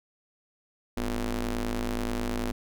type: ring-modulated tone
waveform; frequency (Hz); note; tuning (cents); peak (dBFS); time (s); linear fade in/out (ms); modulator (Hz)
sawtooth; 111.3; A2; +20; -21; 0.97-2.52; 5; 136
effects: none